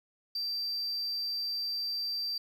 sine tone, 4686 Hz, D8, 5 cents flat, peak -29 dBFS, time 0.35-2.38 s, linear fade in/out 5 ms, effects tanh soft clip ceiling -30 dBFS + 10-bit

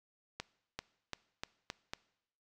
accelerating click train, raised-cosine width 0.2 ms, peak -21 dBFS, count 6, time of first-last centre 0.4-1.935 s, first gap 390 ms, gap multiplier 0.88, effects noise-tail reverb RT60 0.8 s tail -21 dB re dry

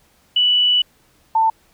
sine tone pair in turn, 2960 / 891.5 Hz, F#7 / A5, 0 / +22 cents, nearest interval octave + major sixth, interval 2078 cents, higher first, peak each -12 dBFS, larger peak neither, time 0.36-0.82 / 1.35-1.5 s, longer first, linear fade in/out 5 ms, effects pink hiss -57 dBFS RMS until 1.73 s

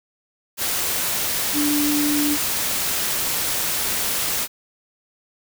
sine tone in noise, 293.7 Hz, D4, in tune, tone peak -19 dBFS, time 1.53-2.38 s, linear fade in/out 50 ms, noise white, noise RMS -23 dBFS, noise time 0.57-4.48 s, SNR +1 dB, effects none

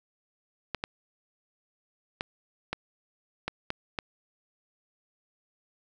clicks, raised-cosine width 0.3 ms, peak -14 dBFS, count 7, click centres 0.747 / 0.839 / 2.209 / 2.73 / 3.48 / 3.704 / 3.988 s, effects none

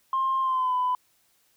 sine tone with pitch glide, 1060 to 1001.1 Hz, C6 to B5, +22 to +23 cents, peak -21 dBFS, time 0.13-0.95 s, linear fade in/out 2 ms, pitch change -99 cents, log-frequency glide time 0.41-0.75 s, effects tanh soft clip ceiling -18 dBFS + white hiss -66 dBFS RMS until 1.56 s

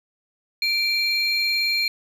triangle tone pair together, 2349 / 4207 Hz, D7 / C8, 0 / +9 cents, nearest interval minor seventh, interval 1009 cents, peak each -21 dBFS, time 0.62-1.88 s, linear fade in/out 2 ms, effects none

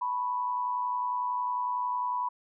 sine tone with amplitude modulation, 987.8 Hz, B5, in tune, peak -25 dBFS, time 0.01-2.29 s, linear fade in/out 10 ms, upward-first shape sine, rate 111 Hz, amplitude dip 55%, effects none

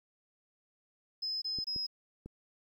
sine tone bursts, 5100 Hz, D#8, 42 cents sharp, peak -33 dBFS, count 3, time 1.22-1.868 s, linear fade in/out 10 ms, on 200 ms, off 24 ms
clicks, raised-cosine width 3 ms, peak -32 dBFS, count 3, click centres 1.587 / 1.762 / 2.26 s
effects 11-bit

